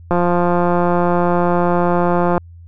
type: click train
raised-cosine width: 1 ms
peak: -3 dBFS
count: 398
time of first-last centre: 0.11-2.379 s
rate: 175 Hz
effects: added 85 Hz sine -36 dBFS peak until 2.67 s